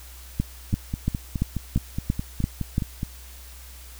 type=two click trains; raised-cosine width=5 ms; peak=-14 / -9 dBFS; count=12 / 8; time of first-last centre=0.73-3.031 / 0.4-2.781 s; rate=4.78 / 2.94 Hz; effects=added 62 Hz sine -42 dBFS peak until 3.99 s + white hiss -47 dBFS RMS until 3.99 s